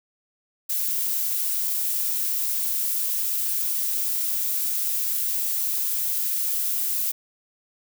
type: noise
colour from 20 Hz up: violet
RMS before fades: -25 dBFS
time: 0.69-7.12 s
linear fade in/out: 10 ms
effects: none